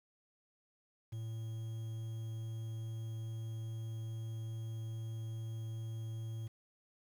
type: tone with quantisation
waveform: triangle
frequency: 112.2 Hz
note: A2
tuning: 34 cents sharp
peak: -37 dBFS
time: 1.12-6.48 s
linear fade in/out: 10 ms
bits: 10
effects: none